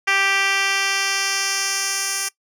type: tone with band-pass filter sweep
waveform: 10% pulse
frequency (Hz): 392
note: G4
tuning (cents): 0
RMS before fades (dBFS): -21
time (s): 0.07-2.29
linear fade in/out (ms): 10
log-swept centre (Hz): 2500 to 8200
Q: 1.2
effects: noise-tail reverb RT60 0.1 s tail -20 dB re dry